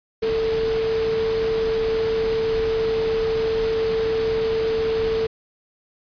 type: tone in noise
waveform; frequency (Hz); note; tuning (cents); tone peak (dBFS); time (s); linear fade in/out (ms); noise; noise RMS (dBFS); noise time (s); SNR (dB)
sine; 446.4; A4; +25; -19; 0.22-5.27; 10; pink; -31; 0.22-5.27; +9
effects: resampled to 11025 Hz